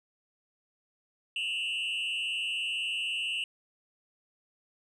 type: tone with frequency modulation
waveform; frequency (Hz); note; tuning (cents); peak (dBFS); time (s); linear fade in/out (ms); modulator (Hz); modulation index
sine; 2802; F7; +5; -27; 1.36-3.44; 2; 118; 1.4
effects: tanh soft clip ceiling -29 dBFS